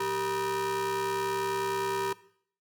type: ring-modulated tone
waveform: 40% pulse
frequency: 283.9 Hz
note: C#4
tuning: 41 cents sharp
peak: -24 dBFS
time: 0-2.13 s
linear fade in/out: 5 ms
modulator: 675 Hz
effects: noise-tail reverb RT60 0.6 s tail -18 dB re dry + high-pass 150 Hz 12 dB/octave

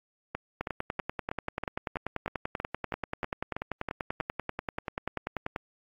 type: two click trains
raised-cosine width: 0.5 ms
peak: -17 / -16 dBFS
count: 13 / 52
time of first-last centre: 0.35-4.209 / 0.61-5.561 s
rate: 3.11 / 10.3 Hz
effects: AAC 32 kbps

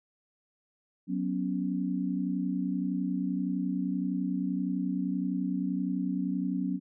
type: chord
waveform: sine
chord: F# suspended fourth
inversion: none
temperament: just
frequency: 185 / 246.7 / 277.5 Hz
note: F#3 / B3 / C#4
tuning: 0 / -2 / +2 cents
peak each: -31 / -34 / -32 dBFS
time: 1.07-6.8 s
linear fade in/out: 50 ms
effects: none

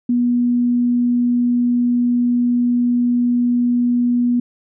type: tone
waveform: sine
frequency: 242.7 Hz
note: B3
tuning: 30 cents flat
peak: -13 dBFS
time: 0.09-4.4 s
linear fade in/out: 5 ms
effects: none

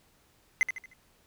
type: tone with echo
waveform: triangle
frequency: 2049 Hz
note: C7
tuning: 37 cents flat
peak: -18 dBFS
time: 0.61-0.63 s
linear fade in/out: 0 ms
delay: 76 ms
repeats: 4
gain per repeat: -8 dB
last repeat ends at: 0.934 s
effects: pink hiss -65 dBFS RMS until 1.26 s

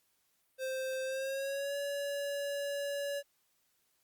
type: tone with pitch glide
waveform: square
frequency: 523.3 to 567.4 Hz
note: C5 to C#5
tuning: 0 to +40 cents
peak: -35 dBFS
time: 0.58-3.23 s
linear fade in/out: 50 ms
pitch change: +140 cents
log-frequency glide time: 1.04-1.76 s
effects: white hiss -75 dBFS RMS until 4.03 s + Opus 48 kbps

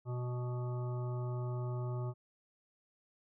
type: harmonic tone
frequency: 123.47 Hz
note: B2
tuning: in tune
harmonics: 1 / 3 / 5 / 7 / 9 / 10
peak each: -35 / -45 / -49 / -52 / -54 / -55 dBFS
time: 0.05-2.14 s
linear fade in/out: 50 ms
effects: none

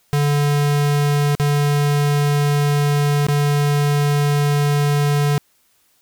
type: tone with dropouts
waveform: square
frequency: 145.1 Hz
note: D3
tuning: 21 cents flat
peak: -15 dBFS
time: 0.13-5.38 s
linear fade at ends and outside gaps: 0 ms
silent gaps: 1.351-1.398 / 3.267-3.285 s
effects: white hiss -60 dBFS RMS until 6.01 s

